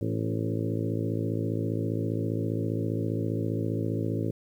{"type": "harmonic tone with a mistuned harmonic", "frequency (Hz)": 55, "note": "A1", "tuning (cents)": 0, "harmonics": [2, 3, 4, 5, 6, 7, 8, 9, 10], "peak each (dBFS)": [-30, -34, -38, -34, -35, -40, -37, -42, -42], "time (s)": [0.01, 4.31], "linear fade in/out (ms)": 5, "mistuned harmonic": 6, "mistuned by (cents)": 27, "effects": ["10-bit"]}